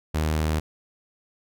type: tone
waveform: sawtooth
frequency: 77.78 Hz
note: D#2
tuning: in tune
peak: -18 dBFS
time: 0.14-0.6 s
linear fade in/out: 10 ms
effects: none